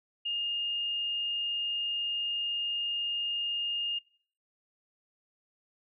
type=tone; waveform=sine; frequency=2831 Hz; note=F7; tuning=23 cents sharp; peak=-30 dBFS; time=0.25-3.99 s; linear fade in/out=10 ms; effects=noise-tail reverb RT60 0.5 s tail -21 dB re dry